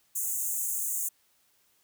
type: high-pass noise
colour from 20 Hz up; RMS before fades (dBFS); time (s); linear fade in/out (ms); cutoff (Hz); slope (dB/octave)
pink; -31; 0.15-1.09; 10; 6500; 96
effects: white hiss -68 dBFS RMS until 1.83 s